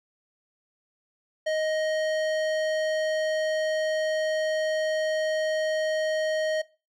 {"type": "tone with tanh clipping", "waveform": "sine", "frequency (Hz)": 625, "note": "D#5", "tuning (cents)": 8, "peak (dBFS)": -26, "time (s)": [1.46, 6.62], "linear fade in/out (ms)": 10, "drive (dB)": 17, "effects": ["noise-tail reverb RT60 0.3 s tail -20 dB re dry"]}